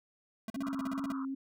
square tone bursts, 220.8 Hz, A3, 6 cents sharp, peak -37 dBFS, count 11, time 0.48-1.121 s, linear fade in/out 2 ms, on 21 ms, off 41 ms
sine tone with vibrato, 271 Hz, C#4, 39 cents flat, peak -34 dBFS, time 0.56-1.35 s, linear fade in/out 10 ms, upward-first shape sine, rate 2.6 Hz, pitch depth 22 cents each way
pink band-pass noise, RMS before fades -46 dBFS, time 0.63-1.25 s, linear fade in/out 2 ms, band 1000 to 1400 Hz, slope 96 dB/octave
effects none

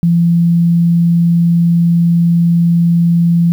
sine tone, 170 Hz, F3, 46 cents flat, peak -7 dBFS, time 0.03-3.52 s, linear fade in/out 0 ms, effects 7-bit

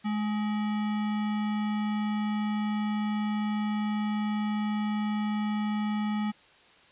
sine tone with sample-and-hold, 211.3 Hz, G#3, 30 cents sharp, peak -26 dBFS, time 0.04-6.32 s, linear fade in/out 20 ms, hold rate 1050 Hz, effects white hiss -57 dBFS RMS until 6.91 s + resampled to 8000 Hz

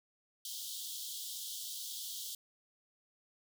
pink high-pass noise, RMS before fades -43 dBFS, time 0.45-2.35 s, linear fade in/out 2 ms, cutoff 3100 Hz, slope 96 dB/octave, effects none

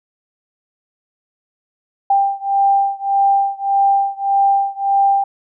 sine beating tone pair, 791 / 792.7 Hz, G5 / G5, +15 / +19 cents, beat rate 1.7 Hz, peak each -15 / -16 dBFS, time 2.1-5.24 s, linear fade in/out 5 ms, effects none

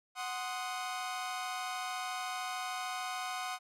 sawtooth chord, C diminished, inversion second, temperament equal, 740 / 1046.5 / 1244.5 Hz, Gb5 / C6 / Eb6, 0 / 0 / 0 cents, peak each -35 / -39 / -38 dBFS, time 0.15-3.59 s, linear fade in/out 50 ms, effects low-pass 11000 Hz 12 dB/octave

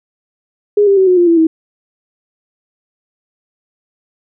sine tone with pitch steps, 412.8 / 396 / 379.9 / 364.4 / 349.5 / 335.3 / 321.6 Hz, G#4 / G4 / F#4 / F#4 / F4 / E4 / E4, -10 / +18 / +46 / -26 / +1 / +30 / -43 cents, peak -6 dBFS, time 0.77-1.47 s, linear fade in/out 5 ms, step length 100 ms, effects none

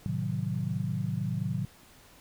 sine chord, A diminished seventh, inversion none, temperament equal with one note detuned, 110 / 131.34 / 155.56 / 185 Hz, A2 / C3 / Eb3 / Gb3, 0 / +7 / 0 / 0 cents, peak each -34 dBFS, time 0.06-1.65 s, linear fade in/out 0 ms, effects pink hiss -56 dBFS RMS until 2.2 s

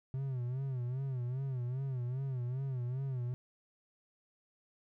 triangle tone with vibrato, 128.8 Hz, C3, 27 cents flat, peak -32 dBFS, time 0.14-3.34 s, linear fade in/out 0 ms, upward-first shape sine, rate 2.5 Hz, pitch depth 110 cents each way, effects none

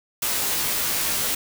white noise with comb filter, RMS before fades -24 dBFS, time 0.22-1.35 s, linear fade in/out 5 ms, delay 16 ms, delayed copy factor -0.9, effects none

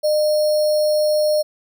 sine tone with sample-and-hold, 607 Hz, D#5, 43 cents flat, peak -14 dBFS, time 0.03-1.43 s, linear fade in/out 20 ms, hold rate 4900 Hz, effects none

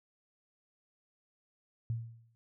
sine tone with exponential decay, 115 Hz, A#2, 23 cents flat, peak -29 dBFS, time 1.9-2.35 s, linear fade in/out 0 ms, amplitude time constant 96 ms, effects none

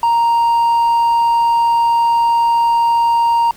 triangle tone with hard clipping, 932.3 Hz, A#5, in tune, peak -11 dBFS, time 0.03-3.51 s, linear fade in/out 2 ms, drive 5 dB, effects pink hiss -43 dBFS RMS until 3.56 s

